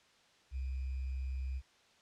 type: tone with sample-and-hold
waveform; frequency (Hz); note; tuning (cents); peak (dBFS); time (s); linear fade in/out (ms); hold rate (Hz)
sine; 65.5; C2; +2; -35; 0.51-1.62; 50; 2450
effects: white hiss -66 dBFS RMS until 2.01 s + low-pass 5000 Hz 12 dB/octave